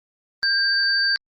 sine tone pair together, 1596 / 4609 Hz, G6 / D8, +31 / -33 cents, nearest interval octave + tritone, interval 1836 cents, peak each -20 dBFS, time 0.43-1.16 s, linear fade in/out 0 ms, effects Opus 32 kbps

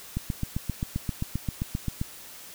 click train, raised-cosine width 5 ms, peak -15 dBFS, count 15, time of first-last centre 0.17-2.015 s, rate 7.59 Hz, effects white hiss -45 dBFS RMS until 2.54 s

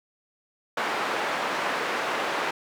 white band-pass noise, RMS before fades -28 dBFS, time 0.77-2.51 s, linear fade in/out 5 ms, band 350 to 1600 Hz, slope 12 dB/octave, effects none

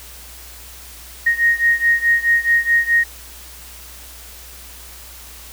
sine beating tone pair, 1864.7 / 1869.4 Hz, A#6 / A#6, 0 / +4 cents, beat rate 4.7 Hz, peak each -15 / -17 dBFS, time 1.26-3.04 s, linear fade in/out 10 ms, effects added 60 Hz sine -41 dBFS peak until 5.52 s + white hiss -39 dBFS RMS until 5.52 s

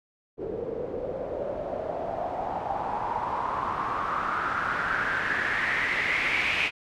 white noise with low-pass filter sweep, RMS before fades -29 dBFS, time 0.37-6.71 s, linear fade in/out 50 ms, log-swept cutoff 420 to 2500 Hz, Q 5.5, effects none

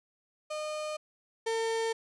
35% pulse tone pair in turn, 611 / 452.2 Hz, D#5 / A4, -32 / +47 cents, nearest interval perfect fourth, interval 521 cents, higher first, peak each -32 / -27 dBFS, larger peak second, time 0.5-0.97 / 1.46-1.93 s, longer neither, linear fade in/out 10 ms, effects resampled to 22050 Hz

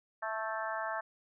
harmonic tone with a mistuned harmonic, 219.7 Hz, A3, 2 cents flat, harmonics 3 / 4 / 5 / 6 / 7 / 8, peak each -39 / -40 / -41 / -42 / -42 / -43 dBFS, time 0.22-1.01 s, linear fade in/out 10 ms, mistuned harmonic 7, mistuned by +33 cents, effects none

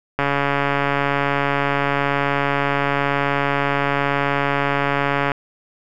click train, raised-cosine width 0.5 ms, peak -4 dBFS, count 724, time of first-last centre 0.19-5.318 s, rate 141 Hz, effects none

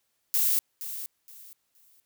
violet noise with echo, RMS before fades -24 dBFS, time 0.34-0.59 s, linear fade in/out 0 ms, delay 470 ms, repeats 3, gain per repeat -12 dB, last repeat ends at 2 s, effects white hiss -75 dBFS RMS until 2.05 s

